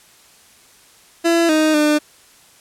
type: tone with pitch steps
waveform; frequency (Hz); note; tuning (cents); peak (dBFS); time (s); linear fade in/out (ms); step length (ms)
30% pulse; 336.1 / 311 / 300.3; E4 / D#4 / D4; +34 / -1 / +39; -10; 1.24-1.99; 20; 250
effects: white hiss -49 dBFS RMS until 2.6 s + low-pass 11000 Hz 12 dB/octave